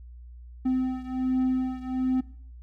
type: beating tone pair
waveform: triangle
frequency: 257.1 / 258.4 Hz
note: C4 / C4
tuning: -30 / -21 cents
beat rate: 1.3 Hz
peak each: -24 / -27 dBFS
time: 0.65-2.21 s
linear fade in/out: 10 ms
effects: noise-tail reverb RT60 0.6 s tail -20 dB re dry + added 60 Hz sine -42 dBFS peak until 2.62 s